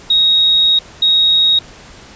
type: tone bursts at uneven times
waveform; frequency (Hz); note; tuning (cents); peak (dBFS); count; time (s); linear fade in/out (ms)
sine; 3768; A#7; +18; -8; 2; 0.1-0.79 / 1.02-1.59; 5
effects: pink hiss -38 dBFS RMS until 2.15 s + resampled to 16000 Hz